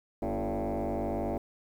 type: tone with frequency modulation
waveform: sine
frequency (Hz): 174.61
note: F3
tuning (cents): 0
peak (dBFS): -27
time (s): 0.22-1.38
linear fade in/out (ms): 5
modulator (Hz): 101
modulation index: 5.9
effects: tanh soft clip ceiling -27 dBFS + 10-bit